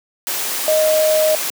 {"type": "tone in noise", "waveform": "sine", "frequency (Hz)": 622.3, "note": "D#5", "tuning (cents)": 0, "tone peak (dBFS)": -12, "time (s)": [0.68, 1.35], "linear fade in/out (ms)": 0, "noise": "white", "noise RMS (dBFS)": -22, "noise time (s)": [0.27, 1.5], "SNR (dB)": 7, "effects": ["high-pass 300 Hz 12 dB/octave"]}